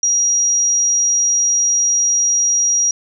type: tone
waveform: sine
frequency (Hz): 5730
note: F8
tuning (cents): +44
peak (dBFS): -12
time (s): 0.03-2.91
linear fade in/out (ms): 2
effects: none